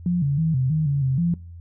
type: tone with pitch steps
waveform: sine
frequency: 176.3 / 140.8 / 161 / 129.6 / 156 / 141.2 / 132.1 / 171.1 Hz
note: F3 / C#3 / E3 / C3 / D#3 / C#3 / C3 / F3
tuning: +17 / +27 / -41 / -16 / +5 / +32 / +17 / -35 cents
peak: -18 dBFS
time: 0.06-1.34 s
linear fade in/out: 2 ms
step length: 160 ms
effects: noise-tail reverb RT60 0.4 s tail -23 dB re dry + added 85 Hz sine -37 dBFS peak until 1.6 s